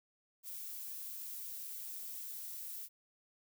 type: noise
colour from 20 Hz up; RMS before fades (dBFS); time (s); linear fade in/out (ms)
violet; -45; 0.43-2.89; 50
effects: none